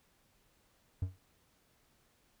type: tone with exponential decay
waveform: triangle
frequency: 92.5 Hz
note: F#2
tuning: in tune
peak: -26 dBFS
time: 1.02-1.18 s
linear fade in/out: 5 ms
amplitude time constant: 33 ms
effects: pink hiss -71 dBFS RMS until 2.4 s